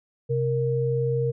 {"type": "tone pair together", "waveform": "sine", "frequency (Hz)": [130.82, 466.2], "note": ["C3", "A#4"], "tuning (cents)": [0, 0], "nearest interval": "octave + minor seventh", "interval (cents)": 2200, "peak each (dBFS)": -24, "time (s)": [0.29, 1.32], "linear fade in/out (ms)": 20, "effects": []}